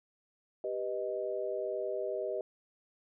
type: chord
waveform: sine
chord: G augmented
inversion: none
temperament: equal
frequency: 392 / 493.9 / 622.3 Hz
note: G4 / B4 / D#5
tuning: 0 / 0 / 0 cents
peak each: -37 / -38 / -36 dBFS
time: 0.64-2.41 s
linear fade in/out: 2 ms
effects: none